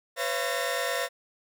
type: tone cluster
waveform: sawtooth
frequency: 502 / 551 / 680 / 1829 Hz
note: B4 / C#5 / F5 / A#6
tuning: +28 / -11 / -46 / -33 cents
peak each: -29 dBFS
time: 0.16-1.09 s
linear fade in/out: 50 ms
effects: none